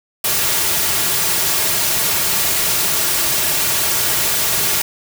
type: noise with comb filter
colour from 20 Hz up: white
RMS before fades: -17 dBFS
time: 0.24-4.82 s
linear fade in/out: 5 ms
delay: 3.9 ms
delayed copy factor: -0.5
effects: none